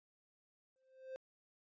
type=tone with exponential growth; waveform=triangle; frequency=523.3 Hz; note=C5; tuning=in tune; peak=-39 dBFS; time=0.76-1.16 s; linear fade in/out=0 ms; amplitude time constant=86 ms; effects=resampled to 16000 Hz